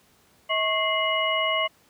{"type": "tone cluster", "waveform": "sine", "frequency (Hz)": [640, 1095, 2091, 2915], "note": ["D#5", "C#6", "C7", "F#7"], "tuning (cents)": [49, -22, -2, -26], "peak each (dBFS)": -27, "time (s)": [0.49, 1.68], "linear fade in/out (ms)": 20, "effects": ["pink hiss -60 dBFS RMS until 1.89 s", "high-pass 80 Hz 12 dB/octave"]}